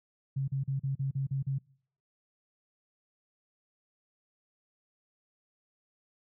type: tone bursts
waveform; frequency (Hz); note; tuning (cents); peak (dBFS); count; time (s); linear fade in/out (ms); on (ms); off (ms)
sine; 135.9; C#3; -34; -28; 8; 0.36-1.586; 10; 120; 38
effects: noise-tail reverb RT60 0.6 s tail -24 dB re dry